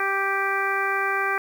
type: harmonic tone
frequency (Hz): 392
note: G4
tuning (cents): 0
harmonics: 1 / 2 / 3 / 4 / 5 / 6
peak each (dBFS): -30 / -30 / -27 / -26 / -30 / -31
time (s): 0-1.38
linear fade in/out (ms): 2
effects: 8-bit